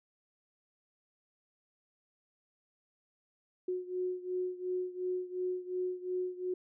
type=beating tone pair; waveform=sine; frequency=364.1 / 366.9 Hz; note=F#4 / F#4; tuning=-28 / -15 cents; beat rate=2.8 Hz; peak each=-35 / -38 dBFS; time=3.68-6.54 s; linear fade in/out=5 ms; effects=none